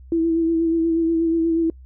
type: tone with vibrato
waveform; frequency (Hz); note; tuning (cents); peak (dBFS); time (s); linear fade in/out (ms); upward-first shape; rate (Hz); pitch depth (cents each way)
sine; 329.6; E4; 0; -16; 0.12-1.7; 2; sine; 8.3; 26
effects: noise-tail reverb RT60 0.1 s tail -26 dB re dry + added 64 Hz sine -40 dBFS peak until 1.85 s